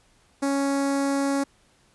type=tone with notch filter; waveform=sawtooth; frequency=277.4 Hz; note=C#4; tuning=1 cent sharp; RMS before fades=-24 dBFS; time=0.42-1.44 s; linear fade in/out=10 ms; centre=3000 Hz; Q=0.87; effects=pink hiss -61 dBFS RMS until 1.94 s + resampled to 24000 Hz